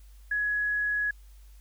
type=tone; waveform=sine; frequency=1679 Hz; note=G#6; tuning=18 cents sharp; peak=-25 dBFS; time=0.31-1.11 s; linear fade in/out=5 ms; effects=added 50 Hz sine -48 dBFS peak until 1.6 s + white hiss -64 dBFS RMS until 1.6 s